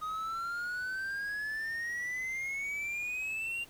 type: exponential sweep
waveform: triangle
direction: up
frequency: 1244.5 to 2794 Hz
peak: -32 dBFS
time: 0.01-3.65 s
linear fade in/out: 20 ms
effects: pink hiss -57 dBFS RMS until 3.69 s